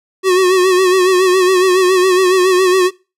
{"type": "tone with vibrato", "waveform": "square", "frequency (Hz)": 370, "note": "F#4", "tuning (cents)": 0, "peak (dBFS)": -9, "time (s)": [0.23, 2.91], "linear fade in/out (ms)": 50, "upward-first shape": "sine", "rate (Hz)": 7.2, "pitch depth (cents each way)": 56, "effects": ["noise-tail reverb RT60 0.3 s tail -23 dB re dry", "low-pass 11000 Hz 12 dB/octave"]}